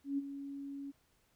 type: tone with ADSR envelope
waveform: sine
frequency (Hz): 279.1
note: C#4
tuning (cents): +12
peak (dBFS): -30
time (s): 0.04-0.92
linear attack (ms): 140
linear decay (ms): 28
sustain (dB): -11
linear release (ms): 23
effects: pink hiss -73 dBFS RMS until 1.35 s